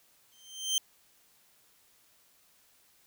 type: tone with exponential growth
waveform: 25% pulse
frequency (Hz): 3129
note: G7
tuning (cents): -4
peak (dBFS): -20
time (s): 0.32-0.78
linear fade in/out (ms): 1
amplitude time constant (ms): 99
effects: white hiss -65 dBFS RMS until 3.06 s